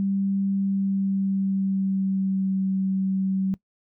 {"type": "tone with pitch glide", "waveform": "sine", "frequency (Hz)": [196, 191.3], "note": ["G3", "G3"], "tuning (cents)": [0, -42], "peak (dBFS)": -21, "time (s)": [0, 3.54], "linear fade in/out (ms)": 0, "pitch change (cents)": -42, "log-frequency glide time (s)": [0.54, 2.6], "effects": ["noise-tail reverb RT60 0.1 s tail -21 dB re dry"]}